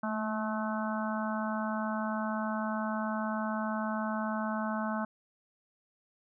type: harmonic tone with a mistuned harmonic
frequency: 215.8 Hz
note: A3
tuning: 33 cents flat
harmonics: 1 / 3 / 4 / 5 / 6 / 7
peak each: -33 / -38 / -39 / -40 / -41 / -41 dBFS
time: 0.03-5.05 s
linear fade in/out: 5 ms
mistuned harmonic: 1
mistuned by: +27 cents
effects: none